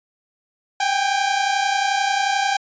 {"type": "tone pair together", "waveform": "sawtooth", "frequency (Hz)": [777, 808.3], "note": ["G5", "G#5"], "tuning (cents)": [-16, -47], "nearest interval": "minor second", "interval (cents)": 69, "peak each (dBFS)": -17, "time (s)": [0.8, 2.57], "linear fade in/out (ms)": 5, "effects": ["resampled to 16000 Hz"]}